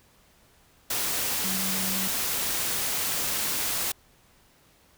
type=tone in noise; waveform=sine; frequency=190 Hz; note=F#3; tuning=46 cents sharp; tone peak=-33 dBFS; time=1.44-2.08 s; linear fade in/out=5 ms; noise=white; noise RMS=-28 dBFS; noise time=0.9-3.92 s; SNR=-8 dB; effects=pink hiss -60 dBFS RMS until 4.97 s